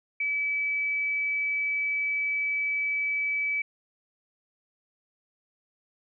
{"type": "tone", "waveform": "sine", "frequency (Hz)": 2296, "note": "D7", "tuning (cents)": -40, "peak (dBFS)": -25, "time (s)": [0.2, 3.62], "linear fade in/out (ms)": 5, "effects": []}